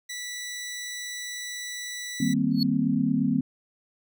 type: tone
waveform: 15% pulse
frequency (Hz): 1966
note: B6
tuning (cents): -8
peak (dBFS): -27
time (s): 0.09-2.34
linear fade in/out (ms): 10
type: chord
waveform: sine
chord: C minor seventh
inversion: first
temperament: equal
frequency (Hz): 155.56 / 196 / 233.1 / 261.6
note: Eb3 / G3 / Bb3 / C4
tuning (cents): 0 / 0 / 0 / 0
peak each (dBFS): -29 / -28 / -26 / -25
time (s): 2.2-3.41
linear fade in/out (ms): 5
type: tone with exponential growth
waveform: triangle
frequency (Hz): 4374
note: C#8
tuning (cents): -24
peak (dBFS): -21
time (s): 2.51-2.63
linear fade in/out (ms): 2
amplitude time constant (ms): 24
effects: none